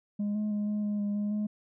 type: tone with pitch steps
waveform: sine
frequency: 205.8 / 211.6 / 207.6 / 209.5 / 207.4 / 204.5 / 206.8 / 210.2 Hz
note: G#3 / G#3 / G#3 / G#3 / G#3 / G#3 / G#3 / G#3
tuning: -16 / +33 / 0 / +15 / -2 / -26 / -7 / +21 cents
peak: -25 dBFS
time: 0.19-1.47 s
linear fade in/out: 10 ms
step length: 160 ms
effects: tanh soft clip ceiling -27 dBFS